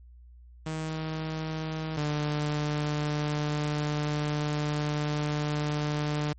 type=tone pair in turn; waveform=sawtooth; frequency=157.9 / 149.04 Hz; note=D#3 / D3; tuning=+26 / +26 cents; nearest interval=minor second; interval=100 cents; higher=first; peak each=-27 / -23 dBFS; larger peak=second; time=0.66-1.97 / 1.97-6.33 s; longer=second; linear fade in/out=5 ms; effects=added 60 Hz sine -48 dBFS peak until 6.38 s + MP3 32 kbps